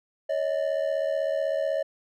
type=ring-modulated tone; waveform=triangle; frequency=595 Hz; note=D5; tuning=22 cents sharp; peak=-19 dBFS; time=0.29-1.83 s; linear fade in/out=10 ms; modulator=38 Hz; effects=none